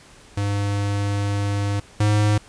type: tone pair in turn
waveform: square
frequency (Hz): 101.2 / 104.98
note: G#2 / G#2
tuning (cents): -44 / +19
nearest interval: minor second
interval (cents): 63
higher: second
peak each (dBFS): -21 / -16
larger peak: second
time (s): 0.37-1.8 / 2-2.38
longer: first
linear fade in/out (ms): 5
effects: pink hiss -48 dBFS RMS until 2.48 s + resampled to 22050 Hz